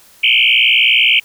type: tone with frequency modulation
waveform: sine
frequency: 2697 Hz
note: E7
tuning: 39 cents sharp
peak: -8 dBFS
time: 0.23-1.2 s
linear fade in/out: 10 ms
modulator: 59.8 Hz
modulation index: 7.5
effects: white hiss -46 dBFS RMS until 1.24 s